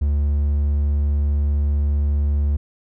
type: tone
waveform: triangle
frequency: 72.4 Hz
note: D2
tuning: 24 cents flat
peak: -14 dBFS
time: 0.01-2.57 s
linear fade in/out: 10 ms
effects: none